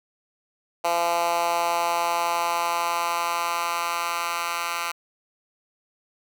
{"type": "tone with high-pass filter sweep", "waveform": "10% pulse", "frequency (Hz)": 170.8, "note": "F3", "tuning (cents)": -38, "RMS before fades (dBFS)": -25, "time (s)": [0.84, 4.92], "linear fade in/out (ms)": 10, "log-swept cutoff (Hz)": [690, 1400], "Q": 2, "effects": []}